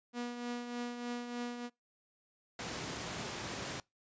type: tone with tremolo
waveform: sawtooth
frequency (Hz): 241.5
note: B3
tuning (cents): -39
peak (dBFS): -32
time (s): 0.13-1.7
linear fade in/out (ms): 50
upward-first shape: triangle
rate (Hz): 3.3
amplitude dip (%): 55
type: high-pass noise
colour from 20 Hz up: pink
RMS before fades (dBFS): -41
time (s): 2.59-3.8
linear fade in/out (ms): 2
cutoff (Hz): 110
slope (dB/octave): 12
effects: noise-tail reverb RT60 0.2 s tail -24 dB re dry + resampled to 16000 Hz